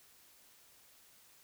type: silence
effects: white hiss -63 dBFS RMS until 1.43 s